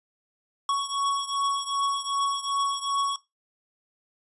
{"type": "beating tone pair", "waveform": "square", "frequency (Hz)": [1113, 1115.6], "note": ["C#6", "C#6"], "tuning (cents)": [7, 11], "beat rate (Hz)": 2.6, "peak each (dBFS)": [-27, -30], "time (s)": [0.69, 3.16], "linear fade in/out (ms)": 2, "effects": ["noise-tail reverb RT60 0.2 s tail -18 dB re dry", "resampled to 24000 Hz"]}